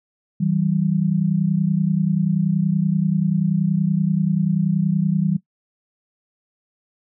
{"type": "tone pair together", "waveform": "sine", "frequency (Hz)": [160.95, 191.4], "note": ["E3", "G3"], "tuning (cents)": [-41, -41], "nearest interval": "minor third", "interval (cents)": 300, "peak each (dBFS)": -19, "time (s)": [0.4, 5.37], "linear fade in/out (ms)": 10, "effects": ["noise-tail reverb RT60 0.1 s tail -18 dB re dry"]}